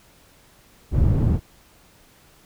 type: low-pass noise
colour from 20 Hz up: white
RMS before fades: -18 dBFS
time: 0.91-1.4 s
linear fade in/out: 50 ms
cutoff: 120 Hz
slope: 12 dB/octave
effects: pink hiss -54 dBFS RMS until 2.45 s